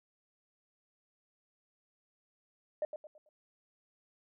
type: tone with echo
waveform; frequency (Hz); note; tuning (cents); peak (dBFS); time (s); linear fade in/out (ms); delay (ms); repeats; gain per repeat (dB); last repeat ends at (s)
sine; 607; D#5; -43; -29; 2.82-2.85; 2; 110; 4; -9; 3.29
effects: tanh soft clip ceiling -26 dBFS